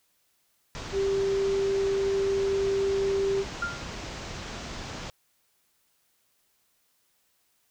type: low-pass noise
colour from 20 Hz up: pink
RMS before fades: -38 dBFS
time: 0.75-5.1 s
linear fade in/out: 0 ms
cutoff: 7000 Hz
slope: 48 dB/octave
type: tone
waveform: sine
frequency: 392 Hz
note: G4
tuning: in tune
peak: -23 dBFS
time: 0.92-3.45 s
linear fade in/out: 50 ms
type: tone with exponential decay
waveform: sine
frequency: 1396.9 Hz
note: F6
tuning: in tune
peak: -24 dBFS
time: 3.62-3.91 s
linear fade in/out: 5 ms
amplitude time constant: 63 ms
effects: white hiss -70 dBFS RMS until 7.7 s